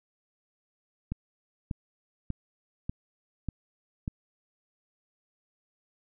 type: click train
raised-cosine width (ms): 5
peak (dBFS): -19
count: 6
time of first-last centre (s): 1.12-4.079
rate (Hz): 1.69
effects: none